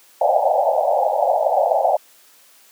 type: band-pass noise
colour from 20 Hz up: pink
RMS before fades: -17 dBFS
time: 0.21-1.97 s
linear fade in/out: 5 ms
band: 530 to 850 Hz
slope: 96 dB/octave
effects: white hiss -51 dBFS RMS until 2.71 s + high-pass 300 Hz 12 dB/octave